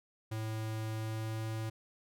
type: tone with pitch glide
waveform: square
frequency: 110 to 110.77 Hz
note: A2 to A2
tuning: 0 to +12 cents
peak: -36 dBFS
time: 0.31-1.7 s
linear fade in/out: 10 ms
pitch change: +12 cents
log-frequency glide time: 0.92-1.45 s
effects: none

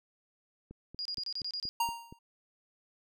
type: click train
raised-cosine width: 3 ms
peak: -34 dBFS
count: 7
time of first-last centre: 0.71-2.125 s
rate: 4.24 Hz
type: tone bursts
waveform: sine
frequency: 4856 Hz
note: D#8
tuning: 43 cents flat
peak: -34 dBFS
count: 8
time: 0.99-1.69 s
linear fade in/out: 0 ms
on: 63 ms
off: 28 ms
type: tone with exponential decay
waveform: square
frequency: 932 Hz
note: A#5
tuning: 1 cent flat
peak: -26 dBFS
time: 1.8-2.19 s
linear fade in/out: 5 ms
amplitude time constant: 84 ms
effects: none

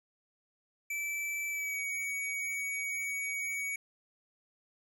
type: tone with pitch glide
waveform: square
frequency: 2318 to 2251 Hz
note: D7 to C#7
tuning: -23 to +26 cents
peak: -34 dBFS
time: 0.9-3.76 s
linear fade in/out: 5 ms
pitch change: -51 cents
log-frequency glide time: 1.5-1.8 s
effects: none

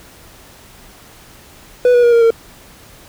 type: tone with pitch steps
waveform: triangle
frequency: 493.9 / 484.6 / 475.4 / 466.4 / 457.6 Hz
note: B4 / B4 / A#4 / A#4 / A#4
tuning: 0 / -33 / +34 / +1 / -32 cents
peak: -5 dBFS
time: 1.85-2.305 s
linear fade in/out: 2 ms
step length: 91 ms
effects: pink hiss -42 dBFS RMS until 3.08 s

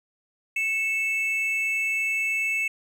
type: tone pair together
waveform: triangle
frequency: 2208 / 2637 Hz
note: C#7 / E7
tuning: -7 / 0 cents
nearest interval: minor third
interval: 307 cents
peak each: -26 / -23 dBFS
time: 0.56-2.68 s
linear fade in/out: 5 ms
effects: none

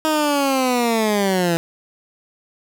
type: linear sweep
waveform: 15% pulse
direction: down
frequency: 315.6 to 164.81 Hz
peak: -10 dBFS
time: 0.05-1.57 s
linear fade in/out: 0 ms
effects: none

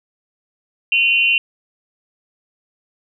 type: tone with amplitude modulation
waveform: sine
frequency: 2753 Hz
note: F7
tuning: 25 cents flat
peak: -8 dBFS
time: 0.92-1.38 s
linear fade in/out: 2 ms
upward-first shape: sine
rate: 269 Hz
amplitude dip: 90%
effects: none

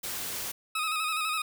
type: noise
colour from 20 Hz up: white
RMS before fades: -35 dBFS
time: 0.03-0.52 s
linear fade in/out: 10 ms
type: tone with vibrato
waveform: 20% pulse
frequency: 1266 Hz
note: D#6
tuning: 30 cents sharp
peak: -23 dBFS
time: 0.75-1.42 s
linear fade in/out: 5 ms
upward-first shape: square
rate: 12 Hz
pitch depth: 38 cents each way
effects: none

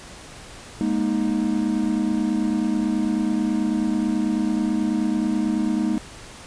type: chord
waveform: triangle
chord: Ab suspended second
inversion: none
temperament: equal with one note detuned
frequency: 207.7 / 236.9 / 311.1 Hz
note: Ab3 / Bb3 / Eb4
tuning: 0 / +28 / 0 cents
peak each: -22 dBFS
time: 0.81-5.98 s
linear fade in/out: 0 ms
effects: pink hiss -41 dBFS RMS until 6.46 s + resampled to 22050 Hz

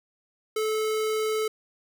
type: tone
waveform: square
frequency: 434.3 Hz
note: A4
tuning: 23 cents flat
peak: -25 dBFS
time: 0.56-1.48 s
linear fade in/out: 5 ms
effects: none

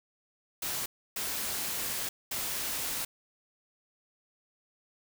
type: noise bursts at uneven times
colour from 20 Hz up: white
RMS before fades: -34 dBFS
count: 3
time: 0.62-0.86 / 1.16-2.09 / 2.31-3.05 s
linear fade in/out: 5 ms
effects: none

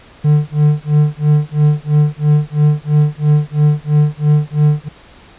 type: tone with tremolo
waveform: triangle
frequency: 149.4 Hz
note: D3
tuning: 30 cents sharp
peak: -4 dBFS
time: 0.24-4.89 s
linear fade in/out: 10 ms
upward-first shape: sine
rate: 3 Hz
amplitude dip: 100%
effects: pink hiss -42 dBFS RMS until 5.38 s + resampled to 8000 Hz

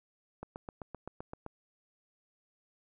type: click train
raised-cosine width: 1 ms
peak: -27 dBFS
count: 9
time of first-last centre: 0.43-1.464 s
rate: 7.74 Hz
effects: none

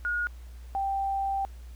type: tone pair in turn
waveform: sine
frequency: 1439 / 784.2 Hz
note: F#6 / G5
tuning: -49 / 0 cents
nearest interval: major seventh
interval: 1051 cents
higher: first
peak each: -26 dBFS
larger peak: neither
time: 0.05-0.27 / 0.75-1.45 s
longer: second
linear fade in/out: 0 ms
effects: added 60 Hz sine -41 dBFS peak until 1.75 s + pink hiss -59 dBFS RMS until 1.75 s

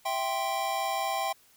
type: chord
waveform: square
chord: C major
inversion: first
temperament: equal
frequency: 659.3 / 784 / 1046.5 Hz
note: E5 / G5 / C6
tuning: 0 / 0 / 0 cents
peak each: -35 / -31 / -35 dBFS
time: 0.05-1.33 s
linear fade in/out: 10 ms
effects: white hiss -61 dBFS RMS until 1.56 s

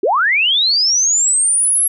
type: linear sweep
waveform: sine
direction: up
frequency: 329.4 to 11300 Hz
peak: -11 dBFS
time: 0.03-1.88 s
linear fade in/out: 5 ms
effects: none

